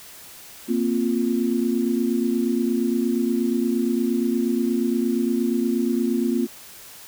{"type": "chord", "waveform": "sine", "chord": "Bb suspended second", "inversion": "none", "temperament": "equal", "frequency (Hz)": [233.1, 261.6, 349.2], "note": ["Bb3", "C4", "F4"], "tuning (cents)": [0, 0, 0], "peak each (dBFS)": [-22, -24, -25], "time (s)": [0.68, 6.47], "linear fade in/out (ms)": 20, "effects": ["white hiss -43 dBFS RMS until 7.07 s"]}